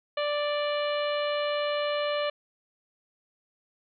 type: harmonic tone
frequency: 587.3 Hz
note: D5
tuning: in tune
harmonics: 1 / 2 / 3 / 4 / 5 / 6 / 7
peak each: -27 / -34 / -38 / -39 / -37 / -43 / -43 dBFS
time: 0.17-2.3 s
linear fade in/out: 5 ms
effects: none